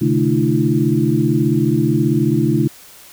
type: tone cluster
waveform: sine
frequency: 129.9 / 148.4 / 218.6 / 303.5 / 338.5 Hz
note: C3 / D3 / A3 / D#4 / E4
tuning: -12 / +18 / -11 / -43 / +46 cents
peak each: -19 dBFS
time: 0.01-2.68 s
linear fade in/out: 10 ms
effects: white hiss -42 dBFS RMS until 3.12 s